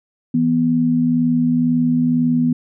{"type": "tone pair together", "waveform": "sine", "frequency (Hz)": [163.6, 245.6], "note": ["E3", "B3"], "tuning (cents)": [-13, -9], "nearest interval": "perfect fifth", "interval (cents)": 704, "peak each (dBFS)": [-20, -14], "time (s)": [0.34, 2.53], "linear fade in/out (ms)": 5, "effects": []}